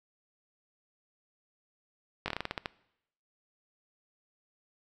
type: slowing click train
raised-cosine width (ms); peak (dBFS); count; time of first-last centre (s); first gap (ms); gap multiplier
0.3; -16; 10; 2.26-2.658; 20; 1.19
effects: noise-tail reverb RT60 0.8 s tail -21 dB re dry